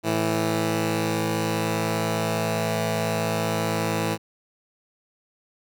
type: tone pair together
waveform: 10% pulse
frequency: 109.82 / 164.81 Hz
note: A2 / E3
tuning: -3 / 0 cents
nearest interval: perfect fifth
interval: 703 cents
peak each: -17 dBFS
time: 0.03-4.18 s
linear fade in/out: 50 ms
effects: none